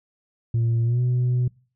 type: tone with pitch glide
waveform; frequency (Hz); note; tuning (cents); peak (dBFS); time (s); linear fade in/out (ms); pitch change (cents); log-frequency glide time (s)
sine; 115.8 to 124.11; A#2 to B2; -11 to +9; -16; 0.54-1.48; 5; +120; 0.84-1.01
effects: noise-tail reverb RT60 0.4 s tail -26 dB re dry + tanh soft clip ceiling -17 dBFS